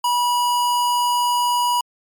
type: tone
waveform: square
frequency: 972 Hz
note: B5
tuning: 28 cents flat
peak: -17 dBFS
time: 0.04-1.81 s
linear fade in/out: 5 ms
effects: MP3 96 kbps